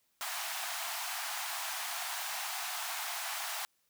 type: high-pass noise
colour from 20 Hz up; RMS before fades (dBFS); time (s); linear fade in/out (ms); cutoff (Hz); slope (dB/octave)
pink; -38; 0.21-3.65; 0; 670; 96
effects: white hiss -75 dBFS RMS until 3.89 s